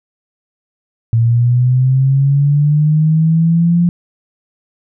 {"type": "linear sweep", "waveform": "sine", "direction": "up", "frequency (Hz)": [113.8, 174.61], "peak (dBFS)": -8, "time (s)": [1.13, 3.89], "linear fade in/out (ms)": 0, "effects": []}